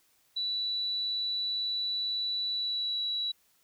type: tone with pitch glide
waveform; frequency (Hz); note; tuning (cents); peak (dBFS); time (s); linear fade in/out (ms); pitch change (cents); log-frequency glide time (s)
sine; 3951 to 3917; B7 to B7; 0 to -15; -29; 0.36-3.32; 10; -15; 2.51-3.01
effects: white hiss -68 dBFS RMS until 3.63 s